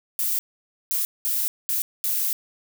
violet noise bursts at uneven times, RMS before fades -24 dBFS, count 5, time 0.19-0.39 / 0.91-1.05 / 1.25-1.48 / 1.69-1.82 / 2.04-2.33 s, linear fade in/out 0 ms, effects none

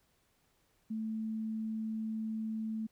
sine tone, 220 Hz, A3, in tune, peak -34 dBFS, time 0.9-2.87 s, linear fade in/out 10 ms, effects pink hiss -73 dBFS RMS until 2.91 s

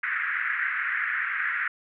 white band-pass noise, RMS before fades -28 dBFS, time 0.03-1.68 s, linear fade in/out 5 ms, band 1400 to 2000 Hz, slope 48 dB/octave, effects none

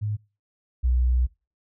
sine tone pair in turn, 105.4 / 61.9 Hz, G#2 / B1, +26 / +5 cents, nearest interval major sixth, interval 921 cents, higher first, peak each -24 / -18 dBFS, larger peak second, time 0.01-0.17 / 0.83-1.27 s, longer second, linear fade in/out 20 ms, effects noise-tail reverb RT60 0.3 s tail -23 dB re dry

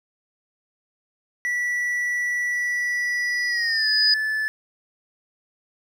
triangle tone with pitch glide, 1954 to 1740.8 Hz, B6 to A6, -19 to -19 cents, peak -20 dBFS, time 1.45-4.48 s, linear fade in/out 0 ms, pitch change -200 cents, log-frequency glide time 3.48-3.88 s
sine tone with exponential growth, 4978 Hz, D#8, in tune, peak -14 dBFS, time 2.53-4.14 s, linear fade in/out 2 ms, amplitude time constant 350 ms
effects none

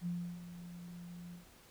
sine tone with ADSR envelope, 174.61 Hz, F3, in tune, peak -34 dBFS, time 0.01-1.46 s, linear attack 52 ms, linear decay 330 ms, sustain -12 dB, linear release 130 ms, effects pink hiss -61 dBFS RMS until 1.7 s

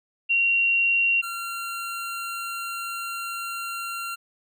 sine / 25% pulse tone pair in turn, 2751 / 1375.5 Hz, F7 / F6, -27 / -27 cents, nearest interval octave, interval 1200 cents, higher first, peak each -18 / -26 dBFS, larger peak first, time 0.29-1.22 / 1.22-4.16 s, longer second, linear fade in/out 20 ms, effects none

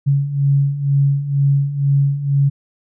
sine beating tone pair, 138.59 / 140.69 Hz, C#3 / C#3, 0 / +26 cents, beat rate 2.1 Hz, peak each -19 / -14 dBFS, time 0.06-2.5 s, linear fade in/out 20 ms, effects none

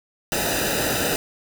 pink noise with comb filter, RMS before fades -23 dBFS, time 0.32-1.16 s, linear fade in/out 0 ms, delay 0.91 ms, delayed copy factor -0.8, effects none

